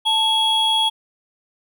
triangle tone pair together, 880 / 3322 Hz, A5 / G#7, 0 / 0 cents, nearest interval octave + major seventh, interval 2300 cents, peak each -19 / -15 dBFS, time 0.05-0.9 s, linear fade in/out 20 ms, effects none

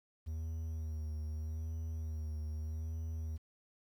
triangle tone with vibrato, 78.6 Hz, D#2, 18 cents sharp, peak -35 dBFS, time 0.26-3.38 s, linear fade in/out 20 ms, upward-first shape sine, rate 0.81 Hz, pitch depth 42 cents each way, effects 11-bit

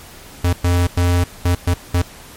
square tone bursts at uneven times, 88.1 Hz, F2, 16 cents sharp, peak -13 dBFS, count 6, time 0.44-0.53 / 0.64-0.87 / 0.97-1.24 / 1.45-1.55 / 1.67-1.74 / 1.94-2.02 s, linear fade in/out 5 ms, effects pink hiss -39 dBFS RMS until 2.36 s + MP3 64 kbps

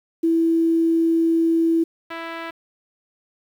sine / 5% pulse tone pair in turn, 329.6 / 330.9 Hz, E4 / E4, 0 / +7 cents, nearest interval unison, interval 7 cents, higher second, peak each -15 dBFS, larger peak neither, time 0.23-1.84 / 2.1-2.51 s, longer first, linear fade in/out 10 ms, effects low-pass 2000 Hz 12 dB/octave + 8-bit

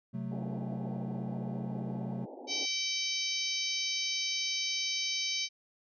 triangle chord, F# diminished, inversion second, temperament equal, 130.81 / 185 / 220 Hz, C3 / F#3 / A3, 0 / 0 / 0 cents, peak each -37 dBFS, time 0.13-2.26 s, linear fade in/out 20 ms
pink band-pass noise, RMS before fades -46 dBFS, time 0.31-2.66 s, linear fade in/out 10 ms, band 250 to 870 Hz, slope 96 dB/octave
harmonic tone, 769 Hz, G5, 33 cents flat, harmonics 3 / 4 / 5 / 6 / 7 / 8, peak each -38 / -38 / -38 / -38 / -38 / -38 dBFS, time 2.47-5.49 s, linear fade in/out 50 ms
effects none

